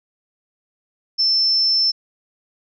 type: tone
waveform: sine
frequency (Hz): 5320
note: E8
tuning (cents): +15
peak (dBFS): -14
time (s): 1.18-1.92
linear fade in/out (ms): 20
effects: none